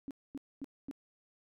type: tone bursts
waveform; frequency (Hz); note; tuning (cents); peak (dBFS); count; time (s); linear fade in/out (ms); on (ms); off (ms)
sine; 275.7; C#4; -9; -38; 4; 0.08-0.912; 0; 28; 240
effects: none